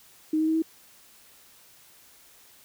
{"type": "tone with pitch steps", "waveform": "sine", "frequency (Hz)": [311.7, 315.3, 319, 322.7], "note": ["D#4", "D#4", "D#4", "E4"], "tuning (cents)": [3, 23, 43, -37], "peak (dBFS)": -21, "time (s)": [0.33, 0.622], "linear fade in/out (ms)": 5, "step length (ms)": 73, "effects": ["white hiss -55 dBFS RMS until 2.64 s"]}